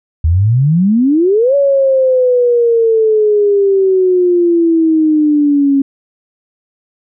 sine exponential two-way sweep, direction up then down, 75.9 to 567 to 273.4 Hz, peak -7 dBFS, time 0.24-5.82 s, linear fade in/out 5 ms, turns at 1.55 s, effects none

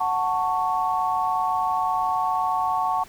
sine chord, F# minor, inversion none, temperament just, 740 / 888 / 1110 Hz, F#5 / A5 / C#6, 0 / +16 / +2 cents, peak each -25 dBFS, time 0-3.04 s, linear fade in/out 10 ms, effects pink hiss -48 dBFS RMS until 3.08 s

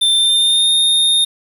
square tone with pitch glide, 3570 to 3668 Hz, A7 to A#7, +24 to -29 cents, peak -11 dBFS, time 0.01-1.25 s, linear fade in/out 10 ms, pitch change +47 cents, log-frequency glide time 0.16-0.71 s, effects 7-bit

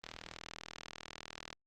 click train, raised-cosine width 0.2 ms, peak -26 dBFS, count 61, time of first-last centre 0.04-1.529 s, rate 40.3 Hz, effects Opus 24 kbps

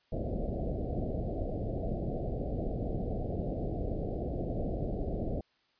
pink low-pass noise, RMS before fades -34 dBFS, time 0.12-5.41 s, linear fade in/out 5 ms, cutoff 720 Hz, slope 96 dB/octave, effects white hiss -71 dBFS RMS until 5.79 s + resampled to 11025 Hz

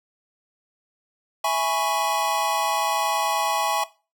square chord, C# minor seventh, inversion first, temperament equal, 659.3 / 830.6 / 987.8 / 1108.7 Hz, E5 / G#5 / B5 / C#6, 0 / 0 / 0 / 0 cents, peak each -28 / -25 / -30 / -27 dBFS, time 1.44-3.84 s, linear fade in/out 5 ms, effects noise-tail reverb RT60 0.3 s tail -17 dB re dry

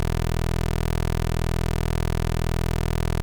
15% pulse tone, 40.96 Hz, E1, 10 cents flat, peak -15 dBFS, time 0-3.22 s, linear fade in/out 0 ms, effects none

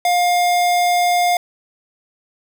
square tone, 708 Hz, F5, 23 cents sharp, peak -14 dBFS, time 0.05-1.37 s, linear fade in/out 2 ms, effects none

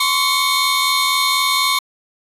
45% pulse tone cluster, 1044 / 1128 / 2217 / 3656 / 4179 Hz, C6 / C#6 / C#7 / A#7 / C8, -4 / +30 / 0 / -34 / -3 cents, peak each -21 dBFS, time 0-1.79 s, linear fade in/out 5 ms, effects resampled to 32000 Hz

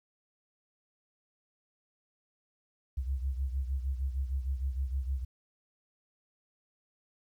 sine beating tone pair, 65.4 / 71.9 Hz, C2 / D2, 0 / -36 cents, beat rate 6.5 Hz, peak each -31 / -37 dBFS, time 2.97-5.25 s, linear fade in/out 10 ms, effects 11-bit

